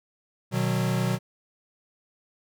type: chord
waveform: square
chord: B major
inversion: none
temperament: equal with one note detuned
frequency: 123.47 / 153.51 / 185 Hz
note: B2 / D#3 / F#3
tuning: 0 / -23 / 0 cents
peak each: -27 / -31 / -28 dBFS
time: 0.51-1.19 s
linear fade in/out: 50 ms
effects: none